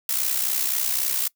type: noise with amplitude modulation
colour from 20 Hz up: blue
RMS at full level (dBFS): -21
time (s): 0.09-1.28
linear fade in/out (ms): 2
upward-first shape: sine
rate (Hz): 63.8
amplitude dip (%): 65
effects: noise-tail reverb RT60 0.1 s tail -23 dB re dry